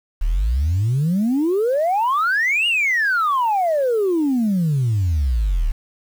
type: exponential two-way sweep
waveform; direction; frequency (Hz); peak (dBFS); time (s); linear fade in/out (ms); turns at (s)
sine; up then down; 34.65 to 2900 to 34.65; -14; 0.21-5.72; 10; 2.67
effects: tanh soft clip ceiling -13 dBFS + 7-bit